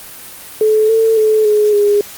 sine tone with pitch steps, 432.3 / 447.2 / 433 / 421.5 / 411.3 Hz, A4 / A4 / A4 / G#4 / G#4, -31 / +28 / -28 / +26 / -17 cents, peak -8 dBFS, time 0.61-2.01 s, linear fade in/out 2 ms, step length 280 ms, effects white hiss -33 dBFS RMS until 2.17 s + Opus 32 kbps

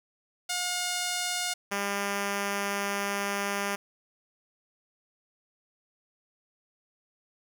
5% pulse tone pair in turn, 717 / 200.6 Hz, F5 / G3, +45 / +40 cents, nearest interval octave + minor seventh, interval 2205 cents, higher first, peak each -17 dBFS, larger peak neither, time 0.49-1.54 / 1.71-3.76 s, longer second, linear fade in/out 10 ms, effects none

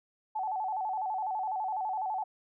sine tone with vibrato, 807 Hz, G#5, 50 cents flat, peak -30 dBFS, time 0.35-2.24 s, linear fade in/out 10 ms, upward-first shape square, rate 12 Hz, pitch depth 120 cents each way, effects none

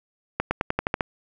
accelerating click train, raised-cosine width 0.5 ms, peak -7 dBFS, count 8, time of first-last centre 0.4-1.008 s, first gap 110 ms, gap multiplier 0.92, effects none

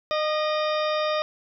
harmonic tone with a mistuned harmonic, 612 Hz, D#5, 29 cents flat, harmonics 1 / 2 / 3 / 4 / 5 / 6 / 8 / 9, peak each -24 / -28 / -36 / -36 / -41 / -34 / -40 / -44 dBFS, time 0.11-1.22 s, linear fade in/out 0 ms, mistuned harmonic 3, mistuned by +45 cents, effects none

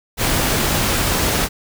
pink noise, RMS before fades -18 dBFS, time 0.17-1.49 s, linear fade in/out 50 ms, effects none

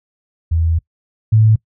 sine tone pair in turn, 82.1 / 109.59 Hz, E2 / A2, -6 / -6 cents, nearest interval perfect fourth, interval 500 cents, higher second, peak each -12 / -7 dBFS, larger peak second, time 0.51-0.79 / 1.32-1.56 s, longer first, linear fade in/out 10 ms, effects noise-tail reverb RT60 0.1 s tail -23 dB re dry

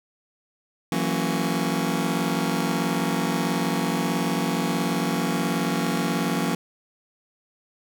sawtooth chord, F# dominant seventh, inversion third, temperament just, 166.5 / 185 / 231.2 / 277.5 Hz, E3 / F#3 / A#3 / C#4, +18 / 0 / -14 / +2 cents, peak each -24 dBFS, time 0.92-6.55 s, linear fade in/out 2 ms, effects none

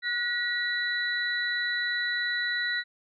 sine tone cluster, 1459 / 1916 / 3964 Hz, F#6 / A#6 / B7, -25 / +47 / +6 cents, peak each -33 / -28 / -33 dBFS, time 0.02-2.84 s, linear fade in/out 50 ms, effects none

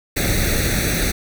pink noise with comb filter, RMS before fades -19 dBFS, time 0.16-1.12 s, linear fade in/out 10 ms, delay 0.49 ms, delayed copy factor +0.85, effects none

